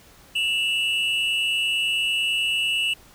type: tone pair together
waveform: triangle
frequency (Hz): 2680 / 2909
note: E7 / F#7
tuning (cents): +28 / -30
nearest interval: minor second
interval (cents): 142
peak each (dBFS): -22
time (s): 0.35-2.94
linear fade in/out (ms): 10
effects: pink hiss -51 dBFS RMS until 3.14 s